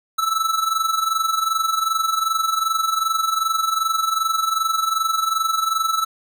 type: tone with amplitude modulation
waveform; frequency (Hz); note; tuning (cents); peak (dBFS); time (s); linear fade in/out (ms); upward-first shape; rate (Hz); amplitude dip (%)
square; 1315; E6; -5; -16; 0.18-6.05; 10; sine; 22.6; 70
effects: none